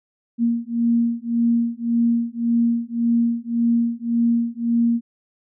sine beating tone pair, 233.1 / 234.9 Hz, A#3 / A#3, 0 / +13 cents, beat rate 1.8 Hz, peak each -20 dBFS, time 0.38-5.01 s, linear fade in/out 50 ms, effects none

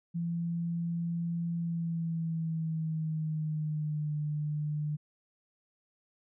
sine tone with pitch glide, 169.3 to 149.96 Hz, E3 to D3, +46 to +36 cents, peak -30 dBFS, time 0.14-4.97 s, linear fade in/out 20 ms, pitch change -210 cents, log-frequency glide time 1.55-4.14 s, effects none

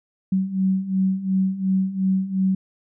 sine beating tone pair, 188.1 / 190.9 Hz, F#3 / G3, +29 / -46 cents, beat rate 2.8 Hz, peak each -24 / -20 dBFS, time 0.32-2.55 s, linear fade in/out 5 ms, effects none

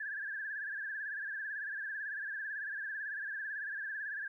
sine tone with vibrato, 1661.2 Hz, G#6, in tune, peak -37 dBFS, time 0-4.28 s, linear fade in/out 5 ms, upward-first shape sine, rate 18 Hz, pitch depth 93 cents each way, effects 13-bit

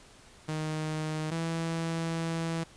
sawtooth tone pair in turn, 155.56 / 164.78 Hz, D#3 / E3, 0 / 0 cents, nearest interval minor second, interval 100 cents, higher second, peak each -27 / -26 dBFS, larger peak second, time 0.48-1.31 / 1.31-2.64 s, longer second, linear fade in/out 10 ms, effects pink hiss -55 dBFS RMS until 2.76 s + resampled to 22050 Hz

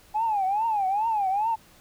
sine tone with vibrato, 830.6 Hz, G#5, in tune, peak -21 dBFS, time 0.14-1.56 s, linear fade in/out 20 ms, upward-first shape triangle, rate 2.4 Hz, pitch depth 200 cents each way, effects tanh soft clip ceiling -17 dBFS + pink hiss -55 dBFS RMS until 1.8 s

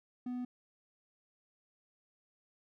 triangle tone, 248 Hz, B3, 7 cents sharp, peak -34 dBFS, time 0.26-0.45 s, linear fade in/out 5 ms, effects none

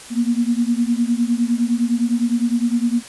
sine beating tone pair, 233.1 / 242.9 Hz, A#3 / B3, 0 / -29 cents, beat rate 9.8 Hz, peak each -18 / -19 dBFS, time 0.1-3.03 s, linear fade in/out 50 ms, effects white hiss -38 dBFS RMS until 3.08 s + resampled to 24000 Hz

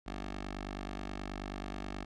10% pulse tone with notch filter, 49.35 Hz, G1, 12 cents sharp, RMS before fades -41 dBFS, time 0.06-2.05 s, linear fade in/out 10 ms, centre 120 Hz, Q 0.65, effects low-pass 5000 Hz 12 dB/octave

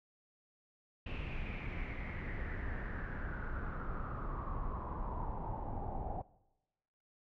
brown noise with low-pass filter sweep, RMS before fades -40 dBFS, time 1.06-6.22 s, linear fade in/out 5 ms, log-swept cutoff 2700 to 750 Hz, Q 6.7, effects noise-tail reverb RT60 1.0 s tail -21 dB re dry

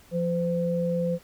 sine tone pair together, 173.55 / 512 Hz, F3 / C5, -11 / -38 cents, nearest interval octave + perfect fifth, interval 1873 cents, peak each -26 dBFS, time 0.11-1.19 s, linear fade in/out 50 ms, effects pink hiss -55 dBFS RMS until 1.23 s

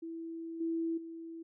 sine tone with level steps, 329.6 Hz, E4, in tune, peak -39 / -31 / -42 dBFS, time 0.02-1.43 s, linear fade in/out 10 ms, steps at 0.6 / 0.97 s, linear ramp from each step 10 ms, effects none

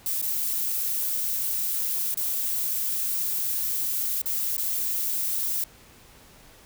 violet noise with dropouts, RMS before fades -27 dBFS, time 0.06-5.64 s, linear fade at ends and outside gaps 2 ms, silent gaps 0.216-0.225 / 2.143-2.172 / 4.217-4.258 / 4.567-4.579 s, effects pink hiss -52 dBFS RMS until 6.65 s

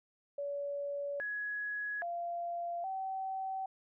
sine tone with pitch steps, 569 / 1677 / 690 / 766 Hz, C#5 / G#6 / F5 / G5, +45 / +16 / -21 / -40 cents, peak -35 dBFS, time 0.38-3.66 s, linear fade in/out 5 ms, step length 820 ms, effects none

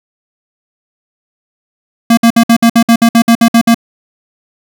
square tone bursts, 231.5 Hz, A#3, 12 cents flat, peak -4 dBFS, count 13, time 2.1-3.745 s, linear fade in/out 5 ms, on 73 ms, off 58 ms, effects none

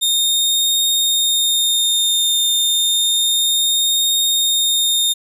sawtooth tone with vibrato, 3664 Hz, A#7, 31 cents flat, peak -11 dBFS, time 0.01-5.14 s, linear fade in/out 20 ms, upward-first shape triangle, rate 0.3 Hz, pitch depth 16 cents each way, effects none

